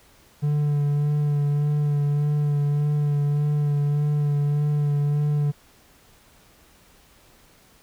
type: tone with vibrato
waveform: triangle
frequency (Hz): 146.3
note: D3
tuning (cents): -6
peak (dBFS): -17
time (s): 0.42-5.52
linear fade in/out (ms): 20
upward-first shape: sine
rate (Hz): 1.7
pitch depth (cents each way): 21
effects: pink hiss -55 dBFS RMS until 7.82 s